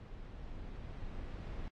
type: noise with level ramp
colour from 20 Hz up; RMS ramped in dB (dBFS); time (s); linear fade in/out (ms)
brown; -48 to -41; 0-1.68; 0
effects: low-pass 4000 Hz 12 dB/octave + AAC 48 kbps